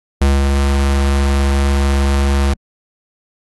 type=tone with ADSR envelope; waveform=square; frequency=69.3 Hz; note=C#2; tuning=in tune; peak=-9 dBFS; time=0.21-2.54 s; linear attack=7 ms; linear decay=200 ms; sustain=-3 dB; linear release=9 ms; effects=AAC 32 kbps